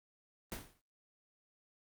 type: noise with exponential decay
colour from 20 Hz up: pink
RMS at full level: -39 dBFS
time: 0.52-0.81 s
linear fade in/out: 0 ms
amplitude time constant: 63 ms
effects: Opus 24 kbps